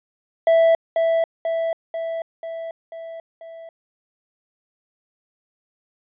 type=tone with echo; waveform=triangle; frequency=659.3 Hz; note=E5; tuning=in tune; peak=-10 dBFS; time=0.47-0.75 s; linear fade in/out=2 ms; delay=490 ms; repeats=6; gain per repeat=-4 dB; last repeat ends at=3.69 s; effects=resampled to 8000 Hz